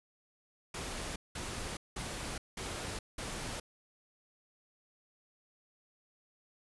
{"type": "noise bursts", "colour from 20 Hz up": "pink", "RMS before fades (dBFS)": -40, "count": 5, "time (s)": [0.74, 3.6], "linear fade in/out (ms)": 5, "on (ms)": 420, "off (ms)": 190, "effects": ["resampled to 24000 Hz"]}